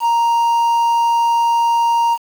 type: tone with quantisation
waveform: triangle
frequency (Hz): 933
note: A#5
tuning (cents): +1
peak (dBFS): -10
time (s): 0-2.18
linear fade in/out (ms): 50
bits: 6
effects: none